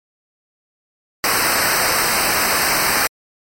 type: noise with comb filter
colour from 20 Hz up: pink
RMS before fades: -17 dBFS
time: 1.24-3.07 s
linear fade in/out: 0 ms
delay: 0.29 ms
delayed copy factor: -0.9
effects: MP3 64 kbps